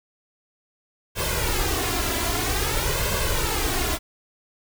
pink noise with flanger, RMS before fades -24 dBFS, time 1.15-3.99 s, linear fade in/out 50 ms, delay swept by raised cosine 1.9 to 3 ms, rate 0.51 Hz, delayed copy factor +0.7, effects none

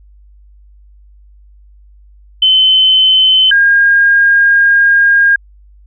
sine tone pair in turn, 3057 / 1619.4 Hz, G7 / G#6, -44 / -44 cents, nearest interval major seventh, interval 1100 cents, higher first, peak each -5 dBFS, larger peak neither, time 2.42-3.51 / 3.51-5.36 s, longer second, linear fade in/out 5 ms, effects added 50 Hz sine -39 dBFS peak until 5.86 s

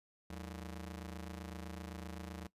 sawtooth ring-modulated tone, 130 Hz, C3, 11 cents flat, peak -37 dBFS, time 0.3-2.47 s, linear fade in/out 5 ms, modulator 51.1 Hz, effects noise-tail reverb RT60 0.1 s tail -19 dB re dry + resampled to 32000 Hz

